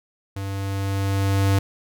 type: tone with level ramp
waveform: square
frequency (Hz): 98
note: G2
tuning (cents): 0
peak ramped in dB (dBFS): -28 to -16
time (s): 0.36-1.59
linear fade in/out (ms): 5
effects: none